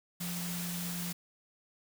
sine tone in noise, 175 Hz, F3, 4 cents sharp, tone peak -37 dBFS, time 0.2-1.13 s, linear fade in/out 10 ms, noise white, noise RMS -40 dBFS, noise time 0.2-1.13 s, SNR 0 dB, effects none

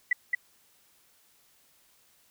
sine tone with echo, 1975.5 Hz, B6, in tune, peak -20 dBFS, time 0.11-0.13 s, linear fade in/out 5 ms, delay 220 ms, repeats 1, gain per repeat -2 dB, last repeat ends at 0.35 s, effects white hiss -64 dBFS RMS until 2.3 s

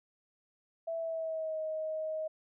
sine tone with pitch glide, 660 to 628.4 Hz, E5 to D#5, +2 to +17 cents, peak -33 dBFS, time 0.87-2.28 s, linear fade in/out 10 ms, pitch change -85 cents, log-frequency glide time 0.98-1.59 s, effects none

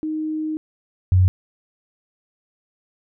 sine tone pair in turn, 311.1 / 92.2 Hz, D#4 / F#2, 0 / -6 cents, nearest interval octave + major sixth, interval 2106 cents, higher first, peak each -22 / -11 dBFS, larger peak second, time 0.03-0.57 / 1.12-1.28 s, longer first, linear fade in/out 0 ms, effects none

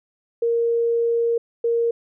sine tone pair in turn, 466.2 / 466.2 Hz, A#4 / A#4, 0 / 0 cents, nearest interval unison, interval 0 cents, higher neither, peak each -17 dBFS, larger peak neither, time 0.42-1.38 / 1.64-1.91 s, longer first, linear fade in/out 5 ms, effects none

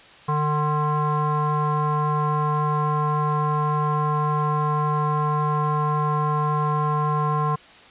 square tone with low-pass filter, 150.3 Hz, D3, 40 cents sharp, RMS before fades -22 dBFS, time 0.28-7.56 s, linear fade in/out 10 ms, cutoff 1100 Hz, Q 7.2, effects white hiss -47 dBFS RMS until 7.9 s + resampled to 8000 Hz

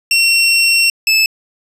25% pulse tone pair in turn, 2725 / 2618 Hz, F7 / E7, -43 / -13 cents, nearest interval minor second, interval 70 cents, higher first, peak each -5 dBFS, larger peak neither, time 0.11-0.9 / 1.07-1.26 s, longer first, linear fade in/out 2 ms, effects resampled to 32000 Hz + 7-bit

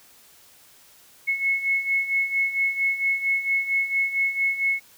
sine beating tone pair, 2186 / 2190.4 Hz, C#7 / C#7, -25 / -21 cents, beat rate 4.4 Hz, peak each -27 / -22 dBFS, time 1.27-4.8 s, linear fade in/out 20 ms, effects white hiss -53 dBFS RMS until 4.97 s

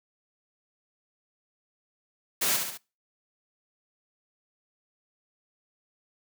white noise with echo, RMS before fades -26 dBFS, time 2.41-2.57 s, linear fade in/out 10 ms, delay 69 ms, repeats 3, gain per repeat -5 dB, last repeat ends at 2.777 s, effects noise-tail reverb RT60 0.3 s tail -24 dB re dry + high-pass 150 Hz 12 dB/octave

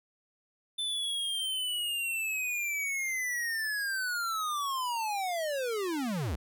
square linear sweep, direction down, 3540 to 55.7 Hz, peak -31 dBFS, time 0.78-6.36 s, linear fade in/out 10 ms, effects none

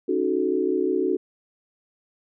sine chord, D# half-diminished seventh, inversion third, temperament equal with one note detuned, 277.2 / 311.1 / 370 / 435.7 Hz, C#4 / D#4 / F#4 / A4, 0 / 0 / 0 / -17 cents, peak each -28 / -27 / -23 / -27 dBFS, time 0.08-1.17 s, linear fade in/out 10 ms, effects none

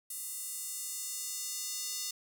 square tone with high-pass filter sweep, 403.4 Hz, G4, 50 cents sharp, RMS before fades -39 dBFS, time 0.1-2.11 s, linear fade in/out 5 ms, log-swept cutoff 9500 to 5500 Hz, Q 1.6, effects none

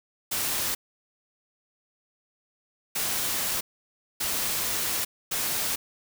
white noise bursts at uneven times, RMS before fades -28 dBFS, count 4, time 0.31-0.75 / 2.95-3.61 / 4.2-5.05 / 5.31-5.76 s, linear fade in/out 10 ms, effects none

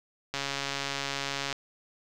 click train, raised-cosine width 0.2 ms, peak -14 dBFS, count 166, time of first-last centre 0.34-1.527 s, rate 139 Hz, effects none

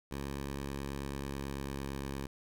10% pulse tone with pitch glide, 69.3 to 68.54 Hz, C#2 to C#2, 0 to -19 cents, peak -29 dBFS, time 0.11-2.27 s, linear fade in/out 5 ms, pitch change -19 cents, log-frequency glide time 0.99-2.03 s, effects none

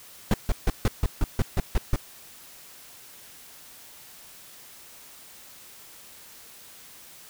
brown noise bursts, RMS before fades -20 dBFS, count 10, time 0.31-1.96 s, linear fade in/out 2 ms, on 30 ms, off 150 ms, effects white hiss -48 dBFS RMS until 7.29 s

